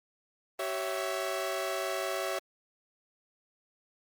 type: chord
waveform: sawtooth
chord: C# diminished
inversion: second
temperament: equal with one note detuned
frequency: 382.6 / 554.4 / 659.3 Hz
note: G4 / C#5 / E5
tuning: -42 / 0 / 0 cents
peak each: -33 / -32 / -31 dBFS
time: 0.59-2.39 s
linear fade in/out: 5 ms
effects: Opus 32 kbps